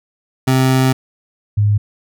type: tone pair in turn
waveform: 25% pulse / sine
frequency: 130.81 / 103.82 Hz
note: C3 / G#2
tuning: 0 / 0 cents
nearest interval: major third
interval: 400 cents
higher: first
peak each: -7 / -10 dBFS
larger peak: first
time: 0.47-0.93 / 1.57-1.78 s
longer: first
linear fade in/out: 10 ms
effects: none